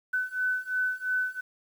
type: beating tone pair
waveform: sine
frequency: 1505 / 1507.9 Hz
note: F#6 / F#6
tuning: +29 / +32 cents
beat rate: 2.9 Hz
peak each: -30 / -29 dBFS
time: 0.13-1.41 s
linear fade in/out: 10 ms
effects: 9-bit